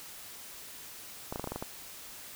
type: clicks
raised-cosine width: 1 ms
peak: -21 dBFS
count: 8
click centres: 1.325 / 1.359 / 1.396 / 1.442 / 1.474 / 1.52 / 1.56 / 1.625 s
effects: white hiss -47 dBFS RMS until 2.35 s